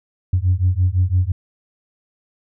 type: beating tone pair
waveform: sine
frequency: 88.5 / 94.4 Hz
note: F2 / F#2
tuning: +23 / +35 cents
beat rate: 5.9 Hz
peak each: -16 dBFS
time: 0.33-1.32 s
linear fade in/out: 5 ms
effects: tanh soft clip ceiling -8 dBFS